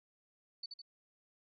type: tone with echo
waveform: sine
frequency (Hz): 4494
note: C#8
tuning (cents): +23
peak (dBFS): -40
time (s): 0.63-0.66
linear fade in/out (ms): 5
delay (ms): 79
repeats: 2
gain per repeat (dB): -4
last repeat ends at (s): 0.818
effects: none